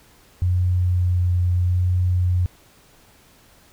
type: tone with vibrato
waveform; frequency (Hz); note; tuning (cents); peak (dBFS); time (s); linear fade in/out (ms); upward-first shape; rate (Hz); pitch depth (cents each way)
sine; 89.6; F2; +45; -16; 0.42-2.46; 0; sine; 0.77; 12
effects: pink hiss -53 dBFS RMS until 3.72 s